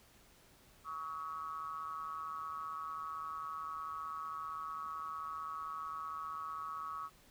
triangle ring-modulated tone, 77.78 Hz, D#2, in tune, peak -35 dBFS, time 0.84-7.1 s, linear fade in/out 50 ms, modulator 1200 Hz, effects pink hiss -64 dBFS RMS until 7.3 s

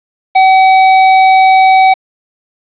square tone, 760 Hz, F#5, 46 cents sharp, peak -4 dBFS, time 0.35-1.94 s, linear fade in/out 10 ms, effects resampled to 8000 Hz + 7-bit

